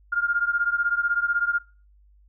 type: beating tone pair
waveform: sine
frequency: 1404 / 1420 Hz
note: F6 / F6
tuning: +9 / +28 cents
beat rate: 16 Hz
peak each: -23 / -25 dBFS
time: 0.12-1.59 s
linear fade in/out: 10 ms
effects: noise-tail reverb RT60 0.4 s tail -24 dB re dry + added 50 Hz sine -53 dBFS peak until 2.28 s